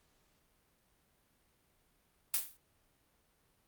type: noise with exponential decay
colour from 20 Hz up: blue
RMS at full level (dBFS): -28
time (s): 2.34-2.57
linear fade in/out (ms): 0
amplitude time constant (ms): 50
effects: pink hiss -73 dBFS RMS until 3.67 s + Opus 48 kbps